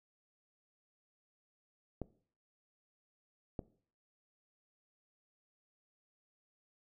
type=clicks; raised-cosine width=2 ms; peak=-25 dBFS; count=2; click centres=2.017 / 3.592 s; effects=noise-tail reverb RT60 0.5 s tail -19 dB re dry